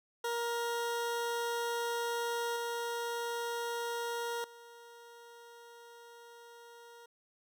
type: tone with level steps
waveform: 20% pulse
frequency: 470.5 Hz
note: A#4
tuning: 16 cents sharp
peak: -28 / -30 / -47 dBFS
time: 0.24-7.06 s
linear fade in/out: 5 ms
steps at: 2.56 / 4.44 s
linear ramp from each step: 2 ms
effects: none